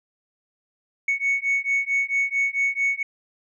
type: beating tone pair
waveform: sine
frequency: 2217 / 2221.5 Hz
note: C#7 / C#7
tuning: 0 / +3 cents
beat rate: 4.5 Hz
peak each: -22 dBFS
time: 1.08-3.03 s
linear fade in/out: 5 ms
effects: tanh soft clip ceiling -16 dBFS